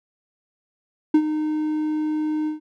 triangle tone with ADSR envelope, 307.2 Hz, D#4, 22 cents flat, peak -8 dBFS, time 1.14-2.6 s, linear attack 6 ms, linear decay 67 ms, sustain -11 dB, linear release 130 ms, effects none

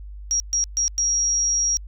sine tone bursts at uneven times, 5660 Hz, F8, 22 cents sharp, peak -18 dBFS, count 4, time 0.31-0.4 / 0.53-0.64 / 0.77-0.88 / 0.98-1.77 s, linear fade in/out 0 ms, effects added 50 Hz sine -34 dBFS peak until 1.87 s

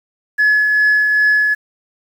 sine tone with tremolo, 1703 Hz, G#6, 43 cents sharp, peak -7 dBFS, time 0.38-1.55 s, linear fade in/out 20 ms, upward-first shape triangle, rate 2.5 Hz, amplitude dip 40%, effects tanh soft clip ceiling -7 dBFS + 7-bit

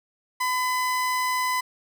30% pulse tone, 1008 Hz, B5, 35 cents sharp, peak -20 dBFS, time 0.4-1.61 s, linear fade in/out 10 ms, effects none

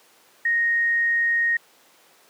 sine tone, 1864.7 Hz, A#6, in tune, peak -18 dBFS, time 0.45-1.57 s, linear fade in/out 5 ms, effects pink hiss -55 dBFS RMS until 2.29 s + high-pass 400 Hz 12 dB/octave

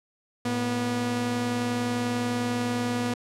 sawtooth tone pair together, 111.6 / 243.3 Hz, A2 / B3, +25 / -26 cents, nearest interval octave + minor second, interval 1349 cents, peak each -29 / -22 dBFS, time 0.45-3.14 s, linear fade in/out 5 ms, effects low-pass 10000 Hz 12 dB/octave

